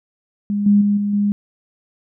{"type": "tone with level steps", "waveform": "sine", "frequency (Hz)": 204.3, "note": "G#3", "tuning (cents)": -28, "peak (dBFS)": [-17, -9, -13, -17, -14], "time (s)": [0.5, 1.32], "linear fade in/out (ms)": 0, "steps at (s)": [0.66, 0.81, 0.97, 1.13], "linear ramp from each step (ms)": 5, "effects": []}